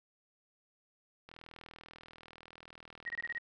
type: click train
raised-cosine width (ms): 0.3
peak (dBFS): -35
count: 85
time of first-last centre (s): 1.29-3.374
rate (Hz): 40.3
type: tone bursts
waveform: sine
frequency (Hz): 1888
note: A#6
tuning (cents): +22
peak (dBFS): -35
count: 6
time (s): 3.06-3.384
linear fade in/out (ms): 5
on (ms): 34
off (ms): 24
effects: none